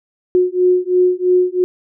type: beating tone pair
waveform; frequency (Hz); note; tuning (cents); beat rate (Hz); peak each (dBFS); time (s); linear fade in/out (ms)
sine; 361.6 / 364.6; F#4 / F#4; -40 / -25; 3; -14; 0.35-1.64; 0
effects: none